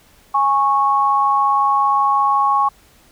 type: tone pair together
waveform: sine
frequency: 827 / 1101.6 Hz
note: G#5 / C#6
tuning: -8 / -11 cents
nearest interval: perfect fourth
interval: 497 cents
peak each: -17 / -14 dBFS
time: 0.34-2.69 s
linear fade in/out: 10 ms
effects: pink hiss -51 dBFS RMS until 3.11 s